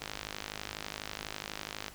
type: click train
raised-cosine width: 0.2 ms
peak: -19 dBFS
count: 98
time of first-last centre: 0.02-1.882 s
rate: 52.1 Hz
effects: pink hiss -52 dBFS RMS until 1.94 s